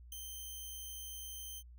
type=tone with ADSR envelope; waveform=5% pulse; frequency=3114 Hz; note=G7; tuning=12 cents flat; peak=-33 dBFS; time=0.12-1.63 s; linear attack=3 ms; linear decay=9 ms; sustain=-3 dB; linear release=51 ms; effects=added 60 Hz sine -52 dBFS peak until 1.78 s